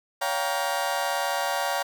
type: chord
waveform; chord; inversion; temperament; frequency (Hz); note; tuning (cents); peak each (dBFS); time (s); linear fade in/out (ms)
30% pulse; G half-diminished seventh; second; just; 564.5 / 705.6 / 784 / 940.8; Db5 / F5 / G5 / Bb5; +31 / +18 / 0 / +16; -28; 0.21-1.83; 10
effects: none